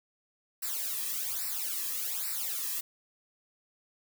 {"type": "noise with flanger", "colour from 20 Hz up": "blue", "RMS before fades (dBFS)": -34, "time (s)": [0.62, 2.81], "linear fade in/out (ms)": 10, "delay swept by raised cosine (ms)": [0.3, 1.4], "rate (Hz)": 1.2, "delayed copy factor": -1, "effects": []}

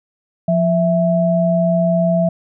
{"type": "tone pair together", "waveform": "sine", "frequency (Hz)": [174.63, 659.3], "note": ["F3", "E5"], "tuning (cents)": [0, 0], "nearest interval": "octave + major seventh", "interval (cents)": 2300, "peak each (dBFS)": -15, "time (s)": [0.48, 2.29], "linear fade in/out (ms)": 5, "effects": []}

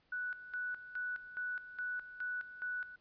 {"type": "tone with tremolo", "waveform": "sine", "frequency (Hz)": 1480, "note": "F#6", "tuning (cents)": 0, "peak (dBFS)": -36, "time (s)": [0.12, 2.96], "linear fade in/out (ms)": 5, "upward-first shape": "square", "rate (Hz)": 2.4, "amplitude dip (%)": 75, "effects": ["pink hiss -73 dBFS RMS until 3 s", "resampled to 11025 Hz"]}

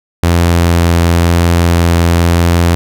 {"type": "tone with vibrato", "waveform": "sawtooth", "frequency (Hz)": 85.3, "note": "F2", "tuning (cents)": -40, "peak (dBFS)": -3, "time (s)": [0.23, 2.75], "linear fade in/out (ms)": 0, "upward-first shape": "triangle", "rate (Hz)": 0.99, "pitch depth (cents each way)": 9, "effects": []}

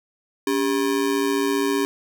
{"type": "ring-modulated tone", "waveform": "square", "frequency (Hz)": 340.5, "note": "F4", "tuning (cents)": -44, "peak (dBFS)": -17, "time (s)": [0.47, 1.85], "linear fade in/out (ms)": 0, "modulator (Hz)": 57.5, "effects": []}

